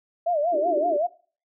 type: tone with vibrato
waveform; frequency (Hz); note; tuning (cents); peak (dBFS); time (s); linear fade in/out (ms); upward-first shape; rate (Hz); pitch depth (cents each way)
sine; 641; E5; -49; -20; 0.26-1.07; 10; sine; 5.3; 180
type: band-pass noise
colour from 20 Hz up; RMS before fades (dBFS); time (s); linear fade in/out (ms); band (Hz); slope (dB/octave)
pink; -31; 0.52-0.97; 5; 300 to 400; 96
effects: noise-tail reverb RT60 0.4 s tail -20 dB re dry